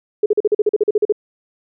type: tone bursts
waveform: sine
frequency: 420.5 Hz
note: G#4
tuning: 22 cents sharp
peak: -10 dBFS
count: 13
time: 0.23-1.124 s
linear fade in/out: 5 ms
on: 30 ms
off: 42 ms
effects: none

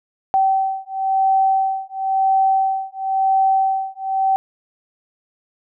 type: beating tone pair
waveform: sine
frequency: 770 / 770.97 Hz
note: G5 / G5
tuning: -31 / -29 cents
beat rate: 0.97 Hz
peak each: -18 dBFS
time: 0.34-4.36 s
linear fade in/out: 0 ms
effects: none

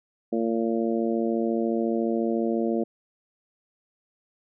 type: harmonic tone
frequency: 114.2 Hz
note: A#2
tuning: 35 cents flat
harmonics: 2 / 3 / 4 / 5 / 6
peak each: -26 / -27 / -30 / -32 / -35 dBFS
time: 0.32-2.84 s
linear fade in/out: 10 ms
effects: none

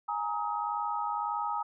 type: chord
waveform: sine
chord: Ab suspended second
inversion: none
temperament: equal with one note detuned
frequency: 830.6 / 932.3 / 1265.5 Hz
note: Ab5 / Bb5 / Eb6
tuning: 0 / 0 / +29 cents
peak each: -34 dBFS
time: 0.08-1.63 s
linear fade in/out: 10 ms
effects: none

